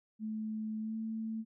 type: tone with pitch glide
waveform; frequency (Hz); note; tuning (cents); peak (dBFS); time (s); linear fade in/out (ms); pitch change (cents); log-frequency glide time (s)
sine; 217.3 to 221.9; A3 to A3; -21 to +15; -35; 0.19-1.45; 50; +36; 0.8-0.96
effects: none